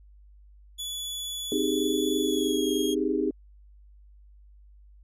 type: tone with pitch glide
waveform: sawtooth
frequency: 3423 to 3263 Hz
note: A7 to G#7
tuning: -48 to -31 cents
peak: -29 dBFS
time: 0.78-2.95 s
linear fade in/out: 20 ms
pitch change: -83 cents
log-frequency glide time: 2.21-2.71 s
type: chord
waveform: sine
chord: Ab major seventh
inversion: first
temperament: equal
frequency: 261.6 / 311.1 / 392 / 415.3 Hz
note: C4 / Eb4 / G4 / Ab4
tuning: 0 / 0 / 0 / 0 cents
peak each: -30 / -28 / -29 / -30 dBFS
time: 1.52-3.31 s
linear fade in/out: 2 ms
effects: added 50 Hz sine -50 dBFS peak until 5.03 s + resampled to 32000 Hz